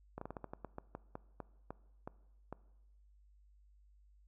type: slowing click train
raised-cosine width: 1 ms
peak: -29 dBFS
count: 15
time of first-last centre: 0.18-2.526 s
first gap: 34 ms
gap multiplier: 1.22
effects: noise-tail reverb RT60 1.0 s tail -20 dB re dry + added 50 Hz sine -62 dBFS peak until 4.27 s